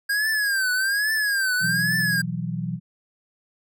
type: tone with vibrato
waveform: square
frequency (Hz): 1617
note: G#6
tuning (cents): -47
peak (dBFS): -21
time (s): 0.09-2.22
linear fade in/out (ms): 10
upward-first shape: triangle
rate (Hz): 1.2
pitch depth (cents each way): 160
type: chord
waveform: sine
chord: B suspended fourth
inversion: none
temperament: equal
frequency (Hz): 123.47 / 164.81 / 185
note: B2 / E3 / F#3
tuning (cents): 0 / 0 / 0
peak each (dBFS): -31 / -28 / -30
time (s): 1.6-2.8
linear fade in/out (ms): 50
effects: none